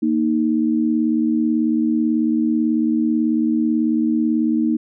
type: tone pair together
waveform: sine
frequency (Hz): 232.9 / 311.1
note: A#3 / D#4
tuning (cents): -1 / 0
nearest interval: perfect fourth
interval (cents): 501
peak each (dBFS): -18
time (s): 0.02-4.77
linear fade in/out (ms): 10
effects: none